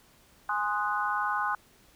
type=chord; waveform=sine; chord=Ab dominant seventh; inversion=none; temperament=equal; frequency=830.6 / 1046.5 / 1244.5 / 1480 Hz; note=Ab5 / C6 / Eb6 / Gb6; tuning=0 / 0 / 0 / 0 cents; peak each=-32 dBFS; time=0.49-1.55 s; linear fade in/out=2 ms; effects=pink hiss -60 dBFS RMS until 1.95 s